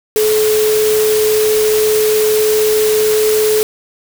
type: tone in noise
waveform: sine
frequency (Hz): 430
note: A4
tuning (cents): -40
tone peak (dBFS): -10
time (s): 0.16-3.63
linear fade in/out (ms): 0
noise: white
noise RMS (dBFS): -20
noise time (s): 0.16-3.63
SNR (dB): +7
effects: none